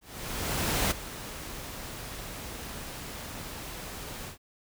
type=noise with ADSR envelope; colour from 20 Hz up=pink; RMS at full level=-26 dBFS; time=0.01-4.38 s; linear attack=900 ms; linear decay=14 ms; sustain=-14 dB; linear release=110 ms; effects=none